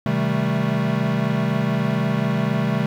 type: chord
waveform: square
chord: A half-diminished seventh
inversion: first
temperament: equal with one note detuned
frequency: 130.81 / 158.1 / 196 / 220 Hz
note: C3 / Eb3 / G3 / A3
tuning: 0 / +28 / 0 / 0 cents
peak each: -25 dBFS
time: 0.06-2.86 s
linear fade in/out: 2 ms
effects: low-pass 3000 Hz 12 dB/octave + 8-bit